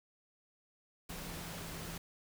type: tone in noise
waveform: sine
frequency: 167.5 Hz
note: E3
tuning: 28 cents sharp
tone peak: -48 dBFS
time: 1.09-1.98 s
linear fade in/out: 5 ms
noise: pink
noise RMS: -45 dBFS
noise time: 1.09-1.98 s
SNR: -6 dB
effects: none